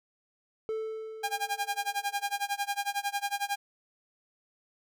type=tone with exponential decay; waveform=triangle; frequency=440 Hz; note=A4; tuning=in tune; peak=-27 dBFS; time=0.69-2.44 s; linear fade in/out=0 ms; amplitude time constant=380 ms
type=tone with tremolo; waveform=sawtooth; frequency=807 Hz; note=G#5; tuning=50 cents flat; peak=-23 dBFS; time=1.23-3.56 s; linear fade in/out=10 ms; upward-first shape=sine; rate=11 Hz; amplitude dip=95%
effects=none